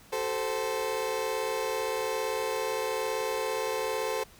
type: tone cluster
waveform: 30% pulse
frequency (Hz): 382.2 / 439.9 / 521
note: G4 / A4 / C5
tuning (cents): -44 / 0 / -7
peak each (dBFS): -35 / -29 / -30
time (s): 0.12-4.24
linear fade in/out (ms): 10
effects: pink hiss -55 dBFS RMS until 4.39 s

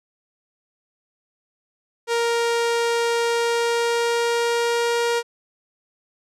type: tone with pitch glide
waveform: sawtooth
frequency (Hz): 467.6 to 471.1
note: A#4 to A#4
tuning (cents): +5 to +18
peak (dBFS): -15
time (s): 2.07-5.23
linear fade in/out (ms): 50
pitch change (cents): +13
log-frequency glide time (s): 3.23-5.02
effects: low-pass 9000 Hz 12 dB/octave

